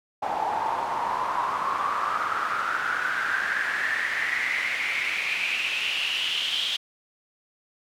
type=noise with band-pass filter sweep; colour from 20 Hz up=pink; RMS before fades=-27 dBFS; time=0.22-6.77 s; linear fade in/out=10 ms; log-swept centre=800 to 3300 Hz; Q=7.2; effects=none